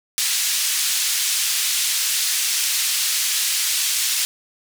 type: band-pass noise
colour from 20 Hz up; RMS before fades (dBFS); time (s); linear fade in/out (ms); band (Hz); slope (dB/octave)
white; -21; 0.18-4.25; 0; 2500 to 9300; 12
effects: none